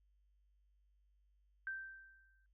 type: tone with exponential decay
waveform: sine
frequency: 1562 Hz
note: G6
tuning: 7 cents flat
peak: -38 dBFS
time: 1.67-2.46 s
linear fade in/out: 1 ms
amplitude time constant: 170 ms
effects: added 50 Hz sine -70 dBFS peak until 2.53 s